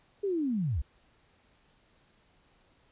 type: linear sweep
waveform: sine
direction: down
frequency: 415.3 to 52.9 Hz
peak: -27 dBFS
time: 0.23-0.82 s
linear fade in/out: 10 ms
effects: pink hiss -66 dBFS RMS until 2.91 s + resampled to 8000 Hz